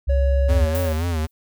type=tone; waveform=sine; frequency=67.5 Hz; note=C#2; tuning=45 cents flat; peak=-15 dBFS; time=0.07-0.66 s; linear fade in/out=20 ms
type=tone with pitch glide; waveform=triangle; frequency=561 to 553.3 Hz; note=C#5 to C#5; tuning=+21 to -3 cents; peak=-22 dBFS; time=0.09-0.93 s; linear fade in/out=10 ms; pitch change=-24 cents; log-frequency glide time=0.66-0.78 s
type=tone with vibrato; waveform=square; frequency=82.41 Hz; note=E2; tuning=in tune; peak=-21 dBFS; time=0.48-1.27 s; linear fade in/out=20 ms; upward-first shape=sine; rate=3.8 Hz; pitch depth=110 cents each way
type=noise with exponential decay; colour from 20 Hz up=violet; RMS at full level=-30 dBFS; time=0.75-1.31 s; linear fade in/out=0 ms; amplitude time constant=120 ms
effects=none